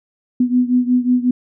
sine beating tone pair, 246.9 / 252.4 Hz, B3 / B3, 0 / +38 cents, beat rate 5.5 Hz, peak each -14 / -17 dBFS, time 0.4-1.31 s, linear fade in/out 5 ms, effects none

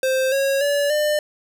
square tone with pitch steps, 523.3 / 547.7 / 573.3 / 600.1 Hz, C5 / C#5 / D5 / D5, 0 / -21 / -42 / +37 cents, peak -18 dBFS, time 0.03-1.19 s, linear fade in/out 2 ms, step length 290 ms, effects 10-bit

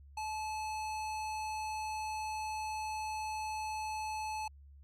square tone, 864 Hz, A5, 32 cents flat, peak -37 dBFS, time 0.17-4.48 s, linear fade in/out 5 ms, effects added 70 Hz sine -53 dBFS peak until 4.83 s + low-pass 10000 Hz 12 dB/octave

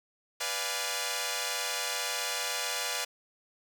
5% pulse chord, B diminished seventh, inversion none, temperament equal, 493.9 / 587.3 / 698.5 / 830.6 Hz, B4 / D5 / F5 / Ab5, 0 / 0 / 0 / 0 cents, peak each -25 dBFS, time 0.4-3.05 s, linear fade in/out 10 ms, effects none

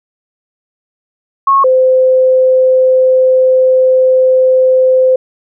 sine tone pair in turn, 1094 / 516.3 Hz, C#6 / C5, -23 / -23 cents, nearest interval octave + minor second, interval 1300 cents, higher first, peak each -5 dBFS, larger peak neither, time 1.47-1.64 / 1.64-5.16 s, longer second, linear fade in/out 5 ms, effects none

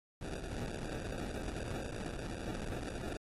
pink noise with sample-and-hold, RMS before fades -41 dBFS, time 0.21-3.17 s, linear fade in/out 2 ms, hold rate 1050 Hz, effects AAC 32 kbps

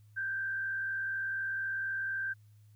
sine tone with frequency modulation, 1570 Hz, G6, 2 cents sharp, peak -32 dBFS, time 0.16-2.34 s, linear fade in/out 20 ms, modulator 55.9 Hz, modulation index 0.59, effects added 105 Hz sine -56 dBFS peak until 2.75 s + white hiss -75 dBFS RMS until 2.75 s

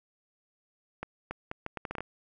accelerating click train, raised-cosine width 0.5 ms, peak -20 dBFS, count 10, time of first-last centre 1.03-2.006 s, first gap 280 ms, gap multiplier 0.73, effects none

